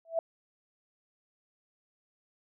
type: tone with exponential growth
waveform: sine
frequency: 659.3 Hz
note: E5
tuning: in tune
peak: -22 dBFS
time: 0.05-0.19 s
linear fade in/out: 2 ms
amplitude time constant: 30 ms
effects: none